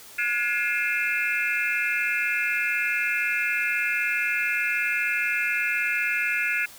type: tone cluster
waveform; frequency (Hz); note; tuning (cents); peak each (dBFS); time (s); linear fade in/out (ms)
sine; 1444 / 1692 / 2128 / 2417 / 2636; F#6 / G#6 / C7 / D7 / E7; -43 / +32 / +29 / +49 / -1; -29; 0.18-6.66; 10
effects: white hiss -46 dBFS RMS until 6.78 s